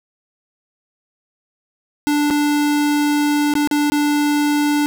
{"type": "tone with dropouts", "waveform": "square", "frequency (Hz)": 293.7, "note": "D4", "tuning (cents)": 0, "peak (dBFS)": -15, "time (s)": [2.07, 4.86], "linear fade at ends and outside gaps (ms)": 0, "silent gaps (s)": [[2.302, 2.308], [3.538, 3.553], [3.674, 3.712], [3.9, 3.92]], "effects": []}